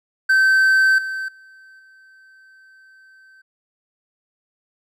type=tone with level steps; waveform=triangle; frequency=1546 Hz; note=G6; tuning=24 cents flat; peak=-10 / -22 / -42 / -45 dBFS; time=0.29-3.42 s; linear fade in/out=10 ms; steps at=0.98 / 1.28 / 1.79 s; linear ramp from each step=5 ms; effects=none